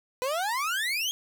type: exponential sweep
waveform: 30% pulse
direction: up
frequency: 489.7 to 3293 Hz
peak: -24 dBFS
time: 0.22-1.11 s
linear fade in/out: 0 ms
effects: none